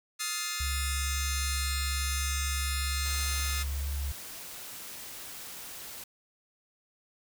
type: chord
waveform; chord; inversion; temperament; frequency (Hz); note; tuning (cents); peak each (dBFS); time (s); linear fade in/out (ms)
10% pulse; F dominant seventh; third; just; 1257.2 / 1396.9 / 1746.1 / 2095; Eb6 / F6 / A6 / C7; +18 / 0 / -14 / +2; -29 / -33 / -29 / -28; 0.19-3.64; 20
type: tone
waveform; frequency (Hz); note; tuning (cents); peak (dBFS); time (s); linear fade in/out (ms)
sine; 70.1; C#2; +20; -30; 0.6-4.12; 5
type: noise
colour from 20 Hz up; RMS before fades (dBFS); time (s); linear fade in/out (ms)
white; -43; 3.05-6.04; 5
effects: none